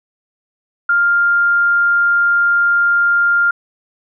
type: tone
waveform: sine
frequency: 1400 Hz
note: F6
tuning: 4 cents sharp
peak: -10 dBFS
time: 0.89-3.51 s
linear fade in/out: 5 ms
effects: none